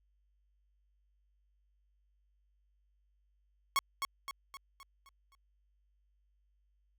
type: tone with echo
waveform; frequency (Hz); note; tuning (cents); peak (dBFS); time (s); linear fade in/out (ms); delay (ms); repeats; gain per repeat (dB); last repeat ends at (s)
sawtooth; 1100; C#6; -14; -23; 3.76-3.79; 0; 260; 6; -6; 5.35
effects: added 50 Hz sine -70 dBFS peak until 6.98 s